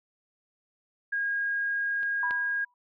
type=tone; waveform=sine; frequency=1631 Hz; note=G#6; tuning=32 cents flat; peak=-26 dBFS; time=1.12-2.65 s; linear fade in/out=10 ms
type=clicks; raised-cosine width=0.3 ms; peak=-31 / -22 dBFS; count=2; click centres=2.031 / 2.309 s
type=tone with exponential decay; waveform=sine; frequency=980 Hz; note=B5; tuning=14 cents flat; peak=-28 dBFS; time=2.23-2.74 s; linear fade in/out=2 ms; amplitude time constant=110 ms
effects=none